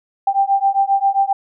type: beating tone pair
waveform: sine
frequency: 784 / 791.5 Hz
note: G5 / G5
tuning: 0 / +17 cents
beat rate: 7.5 Hz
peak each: -16 dBFS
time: 0.27-1.33 s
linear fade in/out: 5 ms
effects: none